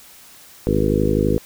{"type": "harmonic tone with a mistuned harmonic", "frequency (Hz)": 51.91, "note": "G#1", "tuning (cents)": 0, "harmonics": [1, 2, 3, 4, 5, 6, 7, 8, 9], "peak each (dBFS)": [-24, -24, -24, -24, -24, -24, -24, -24, -24], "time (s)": [0.67, 1.38], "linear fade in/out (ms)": 0, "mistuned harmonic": 9, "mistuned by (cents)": 53, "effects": ["white hiss -45 dBFS RMS until 1.45 s"]}